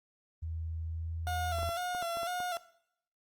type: tone with pitch glide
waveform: sine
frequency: 81.2 to 82.43 Hz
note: E2 to E2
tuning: -26 to 0 cents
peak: -35 dBFS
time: 0.42-1.7 s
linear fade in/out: 10 ms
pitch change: +26 cents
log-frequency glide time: 0.86-1.15 s
type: tone with vibrato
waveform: 30% pulse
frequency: 698.5 Hz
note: F5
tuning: in tune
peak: -31 dBFS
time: 1.27-2.57 s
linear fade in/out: 0 ms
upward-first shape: square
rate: 2 Hz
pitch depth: 50 cents each way
type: clicks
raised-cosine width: 1 ms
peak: -31 dBFS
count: 8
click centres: 1.586 / 1.631 / 1.691 / 1.949 / 2.026 / 2.171 / 2.232 / 2.403 s
effects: noise-tail reverb RT60 0.7 s tail -18 dB re dry + Opus 32 kbps